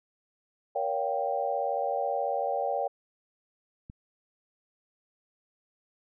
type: chord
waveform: sine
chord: G half-diminished seventh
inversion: first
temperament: just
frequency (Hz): 470.4 / 564.5 / 705.6 / 784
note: Bb4 / Db5 / F5 / G5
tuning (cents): +16 / +31 / +18 / 0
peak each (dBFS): -35 / -31 / -33 / -31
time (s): 0.75-2.88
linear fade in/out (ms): 10
type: click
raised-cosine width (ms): 5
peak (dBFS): -31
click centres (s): 3.899
effects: none